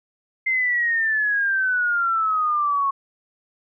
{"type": "exponential sweep", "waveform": "sine", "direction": "down", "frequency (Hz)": [2093, 1094], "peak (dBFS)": -18, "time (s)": [0.46, 2.91], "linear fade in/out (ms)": 10, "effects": []}